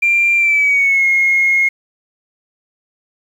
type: tone with pitch glide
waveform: sine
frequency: 2376 to 2154 Hz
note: D7 to C7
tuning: +20 to +50 cents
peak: -9 dBFS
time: 0.02-1.69 s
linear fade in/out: 10 ms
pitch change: -170 cents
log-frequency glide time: 0.36-1.06 s
effects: tanh soft clip ceiling -5 dBFS + 7-bit